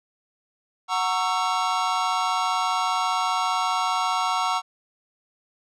square chord, F# dominant seventh, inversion none, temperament just, 740 / 925 / 1110 / 1332 Hz, F#5 / A#5 / C#6 / E6, 0 / -14 / +2 / +18 cents, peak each -28 dBFS, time 0.88-4.62 s, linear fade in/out 50 ms, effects low-pass 6000 Hz 12 dB/octave

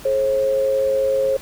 sine tone pair together, 426.3 / 537.6 Hz, G#4 / C5, +45 / +47 cents, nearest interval major third, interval 402 cents, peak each -25 / -16 dBFS, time 0.05-1.37 s, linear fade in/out 5 ms, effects pink hiss -40 dBFS RMS until 1.41 s

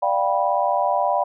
sine chord, G dominant seventh, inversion second, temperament just, 588 / 705.6 / 784 / 980 Hz, D5 / F5 / G5 / B5, +2 / +18 / 0 / -14 cents, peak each -23 dBFS, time 0.02-1.24 s, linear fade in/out 10 ms, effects none

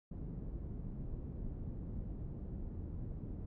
pink low-pass noise, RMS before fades -43 dBFS, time 0.11-3.46 s, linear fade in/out 5 ms, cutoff 230 Hz, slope 12 dB/octave, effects none

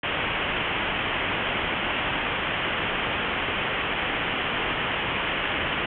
white low-pass noise, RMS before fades -27 dBFS, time 0.03-5.86 s, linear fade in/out 5 ms, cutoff 3200 Hz, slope 96 dB/octave, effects none

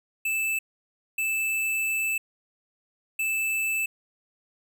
square tone bursts at uneven times, 2634 Hz, E7, 2 cents flat, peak -25 dBFS, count 3, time 0.25-0.59 / 1.18-2.18 / 3.19-3.86 s, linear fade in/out 5 ms, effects none

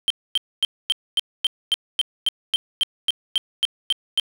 triangle tone bursts, 3136 Hz, G7, in tune, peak -14 dBFS, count 16, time 0.08-4.198 s, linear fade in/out 0 ms, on 23 ms, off 250 ms, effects none

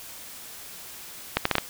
accelerating click train, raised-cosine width 0.3 ms, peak -4 dBFS, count 5, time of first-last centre 1.37-1.583 s, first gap 84 ms, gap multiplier 0.7, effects white hiss -42 dBFS RMS until 1.69 s

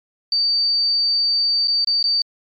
sine tone with dropouts, 4612 Hz, D8, 32 cents flat, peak -15 dBFS, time 0.32-2.22 s, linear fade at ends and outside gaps 2 ms, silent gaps 1.674-1.68 / 1.846-1.872 / 2.028-2.04 s, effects MP3 64 kbps

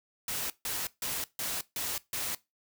white noise bursts, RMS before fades -34 dBFS, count 6, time 0.28-2.35 s, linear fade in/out 2 ms, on 220 ms, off 150 ms, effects noise-tail reverb RT60 0.2 s tail -19 dB re dry

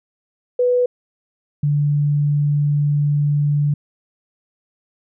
sine tone pair in turn, 493.9 / 145.99 Hz, B4 / D3, 0 / -10 cents, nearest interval octave + major sixth, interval 2110 cents, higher first, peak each -13 / -14 dBFS, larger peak first, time 0.59-0.86 / 1.63-3.74 s, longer second, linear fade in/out 5 ms, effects none

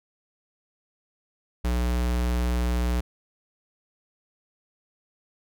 square tone, 60.5 Hz, B1, 35 cents flat, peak -23 dBFS, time 1.64-3.01 s, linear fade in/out 10 ms, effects none

